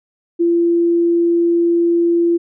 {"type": "tone", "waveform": "sine", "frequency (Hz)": 341, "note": "F4", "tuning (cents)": -41, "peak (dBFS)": -11, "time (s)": [0.39, 2.38], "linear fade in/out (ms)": 20, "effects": []}